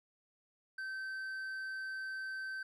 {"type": "tone with hard clipping", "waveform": "triangle", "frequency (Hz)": 1546, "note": "G6", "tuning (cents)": -24, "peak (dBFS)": -40, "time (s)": [0.78, 2.63], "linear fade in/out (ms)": 5, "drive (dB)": 7, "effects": []}